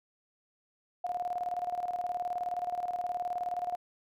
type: tone with tremolo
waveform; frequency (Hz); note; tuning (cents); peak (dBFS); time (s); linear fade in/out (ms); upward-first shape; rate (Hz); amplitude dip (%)
sine; 714; F5; +38; -29; 1.04-3.76; 5; square; 19; 65
effects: none